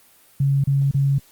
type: tone bursts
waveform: sine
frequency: 138.59 Hz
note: C#3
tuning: in tune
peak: -15 dBFS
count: 3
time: 0.4-1.184 s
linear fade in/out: 5 ms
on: 240 ms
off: 32 ms
effects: white hiss -53 dBFS RMS until 1.31 s + Opus 32 kbps